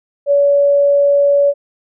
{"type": "tone", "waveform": "sine", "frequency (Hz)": 568, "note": "C#5", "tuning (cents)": 42, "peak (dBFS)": -8, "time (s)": [0.26, 1.54], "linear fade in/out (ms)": 50, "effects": []}